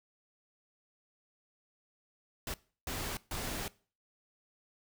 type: noise bursts at uneven times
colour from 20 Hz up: pink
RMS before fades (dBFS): -38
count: 3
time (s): 2.47-2.54 / 2.87-3.17 / 3.31-3.68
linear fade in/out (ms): 2
effects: noise-tail reverb RT60 0.4 s tail -21 dB re dry